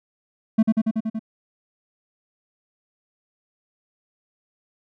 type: tone with echo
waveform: triangle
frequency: 220.7 Hz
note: A3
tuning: 5 cents sharp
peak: -10 dBFS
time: 0.58-0.63 s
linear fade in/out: 10 ms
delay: 94 ms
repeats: 6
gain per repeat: -2 dB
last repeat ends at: 1.194 s
effects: none